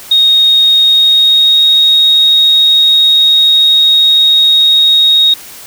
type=tone with pitch glide; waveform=sine; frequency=3729 to 3753 Hz; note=A#7 to A#7; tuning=0 to +11 cents; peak=-4 dBFS; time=0.11-5.34 s; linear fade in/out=5 ms; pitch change=+11 cents; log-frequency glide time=0.83-1.72 s; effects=white hiss -31 dBFS RMS until 5.66 s